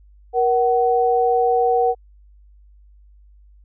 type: tone pair together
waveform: sine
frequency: 473.8 / 751 Hz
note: A#4 / F#5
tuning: +28 / +26 cents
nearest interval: minor sixth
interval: 798 cents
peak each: -17 dBFS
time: 0.33-1.95 s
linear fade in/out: 50 ms
effects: added 50 Hz sine -46 dBFS peak until 3.64 s